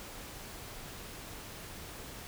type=silence; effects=pink hiss -46 dBFS RMS until 2.27 s